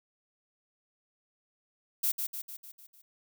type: noise with echo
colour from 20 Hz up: violet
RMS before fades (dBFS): -28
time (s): 2.03-2.12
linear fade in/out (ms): 10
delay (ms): 150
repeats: 6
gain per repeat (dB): -5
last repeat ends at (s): 3.02
effects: none